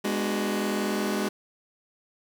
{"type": "chord", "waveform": "sawtooth", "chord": "G# half-diminished seventh", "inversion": "none", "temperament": "just", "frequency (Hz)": [207.7, 249.2, 299, 373.8], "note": ["G#3", "B3", "D4", "F#4"], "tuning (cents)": [0, 16, 31, 18], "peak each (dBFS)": [-24, -30, -30, -27], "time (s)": [0.04, 1.29], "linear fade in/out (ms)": 10, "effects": ["9-bit"]}